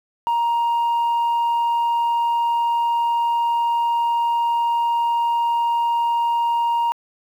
sine tone, 938 Hz, A#5, 11 cents sharp, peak -14 dBFS, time 0.27-6.92 s, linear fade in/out 0 ms, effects tanh soft clip ceiling -16 dBFS + 8-bit

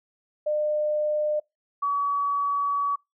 sine tone pair in turn, 603 / 1136 Hz, D5 / C#6, +46 / +42 cents, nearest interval major seventh, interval 1096 cents, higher second, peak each -22 dBFS, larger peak neither, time 0.46-1.4 / 1.82-2.96 s, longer second, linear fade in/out 10 ms, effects noise-tail reverb RT60 0.2 s tail -25 dB re dry

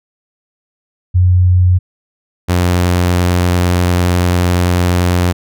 sine / sawtooth tone pair in turn, 90.6 / 88.84 Hz, F#2 / F2, -36 / +30 cents, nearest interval unison, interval 34 cents, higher first, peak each -6 dBFS, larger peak neither, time 1.14-1.79 / 2.48-5.33 s, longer second, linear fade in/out 20 ms, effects none

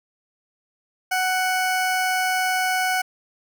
20% pulse tone, 743 Hz, F#5, 7 cents sharp, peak -15 dBFS, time 1.11-3.02 s, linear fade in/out 10 ms, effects none

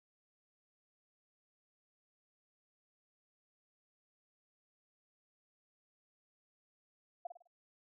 sine tone with echo, 698.5 Hz, F5, in tune, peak -37 dBFS, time 7.25-7.27 s, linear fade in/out 5 ms, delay 51 ms, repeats 4, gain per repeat -8 dB, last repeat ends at 7.474 s, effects none

